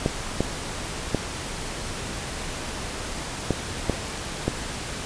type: clicks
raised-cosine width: 2 ms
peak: -7 dBFS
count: 6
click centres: 0.061 / 0.406 / 1.147 / 3.507 / 3.897 / 4.48 s
effects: pink hiss -32 dBFS RMS until 5.05 s + resampled to 22050 Hz